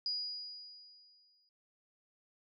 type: tone with exponential decay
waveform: sine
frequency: 4900 Hz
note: D#8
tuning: 27 cents flat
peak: -32 dBFS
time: 0.06-1.49 s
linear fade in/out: 1 ms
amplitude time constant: 310 ms
effects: none